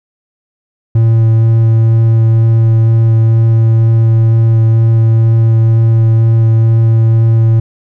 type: tone with vibrato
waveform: triangle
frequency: 113.1 Hz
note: A2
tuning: 48 cents sharp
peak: -3 dBFS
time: 0.95-7.6 s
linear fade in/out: 5 ms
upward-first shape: sine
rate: 2.1 Hz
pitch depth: 8 cents each way
effects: none